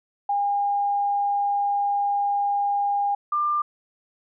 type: tone pair in turn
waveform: sine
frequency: 810 / 1193.1 Hz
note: G#5 / D6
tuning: -43 / +27 cents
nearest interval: perfect fifth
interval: 670 cents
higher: second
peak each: -20 dBFS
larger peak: neither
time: 0.29-3.15 / 3.32-3.62 s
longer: first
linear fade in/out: 5 ms
effects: none